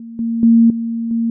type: tone with level steps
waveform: sine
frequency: 230 Hz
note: A#3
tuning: 23 cents flat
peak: -29 / -16 / -6 / -18 / -14 dBFS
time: 0-1.3 s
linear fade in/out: 2 ms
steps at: 0.19 / 0.43 / 0.7 / 1.11 s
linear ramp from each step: 2 ms
effects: none